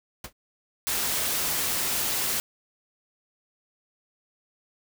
pink noise with exponential decay, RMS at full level -30 dBFS, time 0.24-0.33 s, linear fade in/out 5 ms, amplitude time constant 18 ms
white noise, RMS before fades -27 dBFS, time 0.87-2.4 s, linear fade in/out 0 ms
effects none

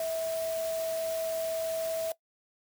sine tone in noise, 651 Hz, E5, 22 cents flat, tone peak -29 dBFS, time 0-2.12 s, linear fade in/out 2 ms, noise white, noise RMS -42 dBFS, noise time 0-2.12 s, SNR +10 dB, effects noise-tail reverb RT60 0.1 s tail -19 dB re dry

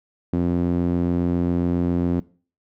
sawtooth tone with band-pass filter, 87.31 Hz, F2, in tune, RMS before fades -21 dBFS, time 0.33-2.2 s, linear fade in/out 0 ms, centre 250 Hz, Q 1.9, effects noise-tail reverb RT60 0.4 s tail -21 dB re dry

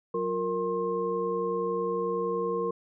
sine tone cluster, 184.7 / 353.1 / 463.9 / 1065 Hz, F#3 / F4 / A#4 / C6, -3 / +19 / -8 / +30 cents, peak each -37 / -35 / -28 / -34 dBFS, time 0.14-2.71 s, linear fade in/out 5 ms, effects none

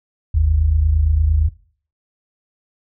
sine tone pair together, 49.06 / 77.78 Hz, G1 / D#2, +2 / 0 cents, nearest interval minor sixth, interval 798 cents, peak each -17 / -13 dBFS, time 0.34-1.49 s, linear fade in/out 10 ms, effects noise-tail reverb RT60 0.5 s tail -22 dB re dry

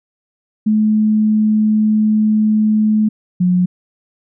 sine tone pair in turn, 214.8 / 180.29 Hz, A3 / F#3, -41 / -45 cents, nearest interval minor third, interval 304 cents, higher first, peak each -10 dBFS, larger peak neither, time 0.66-3.09 / 3.4-3.66 s, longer first, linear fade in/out 10 ms, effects none

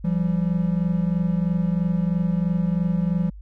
triangle tone pair together, 169.9 / 192.94 Hz, F3 / G3, -47 / -27 cents, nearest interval major second, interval 220 cents, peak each -19 / -22 dBFS, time 0.04-3.3 s, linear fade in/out 10 ms, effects added 50 Hz sine -37 dBFS peak until 3.41 s

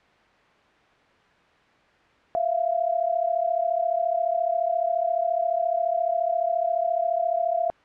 sine tone pair together, 664.1 / 698.5 Hz, E5 / F5, +13 / 0 cents, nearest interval minor second, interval 87 cents, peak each -24 dBFS, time 2.35-7.7 s, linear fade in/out 0 ms, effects white hiss -57 dBFS RMS until 7.84 s + low-pass 2000 Hz 12 dB/octave

